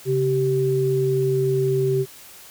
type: tone pair together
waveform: sine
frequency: 136.7 / 386.6 Hz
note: C#3 / G4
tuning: -24 / -24 cents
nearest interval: octave + tritone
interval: 1800 cents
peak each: -22 / -19 dBFS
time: 0.05-2.06 s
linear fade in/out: 50 ms
effects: white hiss -44 dBFS RMS until 2.5 s